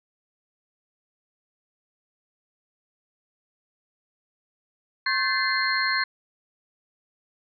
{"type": "tone cluster", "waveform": "sine", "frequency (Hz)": [1072, 1545, 1738, 2062, 4230], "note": ["C6", "G6", "A6", "C7", "C8"], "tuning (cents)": [42, -26, -22, -26, 18], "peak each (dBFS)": -28, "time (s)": [5.06, 6.04], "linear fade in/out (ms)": 5, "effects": []}